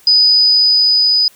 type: tone with level ramp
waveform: sine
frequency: 4978 Hz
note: D#8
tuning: in tune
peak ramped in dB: -6 to -9 dBFS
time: 0.07-1.28 s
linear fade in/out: 2 ms
effects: white hiss -47 dBFS RMS until 1.35 s